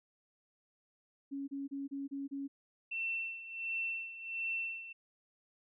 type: tone bursts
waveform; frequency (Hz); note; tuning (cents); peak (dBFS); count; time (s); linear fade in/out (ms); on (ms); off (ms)
sine; 277.2; C#4; 0; -37; 6; 1.31-2.48; 20; 170; 30
type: tone with tremolo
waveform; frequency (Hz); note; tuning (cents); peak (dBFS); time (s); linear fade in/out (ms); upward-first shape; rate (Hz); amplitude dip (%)
sine; 2692; E7; +36; -33; 2.91-4.93; 10; sine; 1.4; 75
effects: none